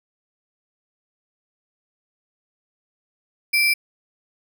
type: tone with sample-and-hold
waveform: sine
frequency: 2341 Hz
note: D7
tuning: 6 cents flat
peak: -15 dBFS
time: 3.53-3.74 s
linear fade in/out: 10 ms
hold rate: 7350 Hz
effects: none